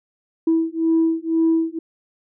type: beating tone pair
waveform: sine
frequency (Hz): 325.4 / 327.4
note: E4 / E4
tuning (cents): -22 / -12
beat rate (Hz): 2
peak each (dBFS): -18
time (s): 0.47-1.79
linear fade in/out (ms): 5
effects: tanh soft clip ceiling -10 dBFS